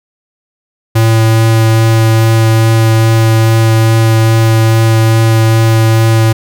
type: tone with vibrato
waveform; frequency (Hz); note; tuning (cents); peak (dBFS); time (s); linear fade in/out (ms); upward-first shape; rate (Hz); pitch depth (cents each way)
square; 112.3; A2; +36; -6; 0.95-6.33; 10; sine; 2.4; 8
effects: none